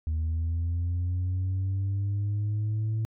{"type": "linear sweep", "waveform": "sine", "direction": "up", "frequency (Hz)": [78.1, 111], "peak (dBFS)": -23, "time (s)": [0.07, 3.05], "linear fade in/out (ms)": 0, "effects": ["tanh soft clip ceiling -24 dBFS"]}